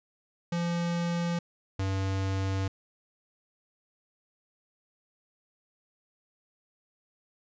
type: tone pair in turn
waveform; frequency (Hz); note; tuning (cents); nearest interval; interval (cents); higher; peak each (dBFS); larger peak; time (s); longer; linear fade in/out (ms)
square; 171.6 / 96.31; F3 / G2; -30 / -30; minor seventh; 1000; first; -28; neither; 0.52-1.39 / 1.79-2.68; second; 5
effects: resampled to 16000 Hz